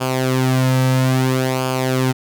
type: tone with flanger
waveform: sawtooth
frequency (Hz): 129.7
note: C3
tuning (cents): -15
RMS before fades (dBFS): -17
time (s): 0-2.13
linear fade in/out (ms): 20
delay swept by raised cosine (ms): 0.51 to 2.81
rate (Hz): 0.6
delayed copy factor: -0.65
effects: none

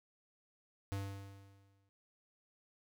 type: tone with exponential decay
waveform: square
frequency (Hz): 98.6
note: G2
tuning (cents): +11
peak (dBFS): -36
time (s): 0.92-1.89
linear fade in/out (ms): 0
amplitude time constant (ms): 210
effects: none

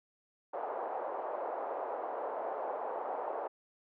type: band-pass noise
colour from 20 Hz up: white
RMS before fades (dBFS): -38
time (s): 0.53-3.48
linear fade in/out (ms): 10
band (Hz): 480 to 840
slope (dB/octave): 24
effects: none

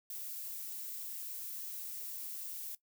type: noise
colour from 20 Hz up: violet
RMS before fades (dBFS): -43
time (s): 0.1-2.75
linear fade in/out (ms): 2
effects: noise-tail reverb RT60 0.1 s tail -17 dB re dry

